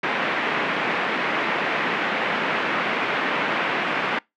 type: band-pass noise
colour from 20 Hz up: white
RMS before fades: -24 dBFS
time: 0.03-4.19 s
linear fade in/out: 5 ms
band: 170 to 2400 Hz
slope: 24 dB/octave
effects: noise-tail reverb RT60 0.2 s tail -25 dB re dry